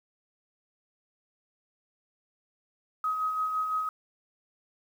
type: tone with tremolo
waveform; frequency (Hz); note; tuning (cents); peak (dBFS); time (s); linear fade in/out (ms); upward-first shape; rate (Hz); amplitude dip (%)
sine; 1265; D#6; +28; -25; 3.04-3.89; 2; sine; 5.9; 40
effects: 9-bit